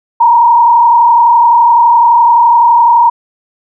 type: tone with frequency modulation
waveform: sine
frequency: 943 Hz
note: A#5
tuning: 20 cents sharp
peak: -3 dBFS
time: 0.2-3.1 s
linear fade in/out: 10 ms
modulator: 31.8 Hz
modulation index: 0.96
effects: none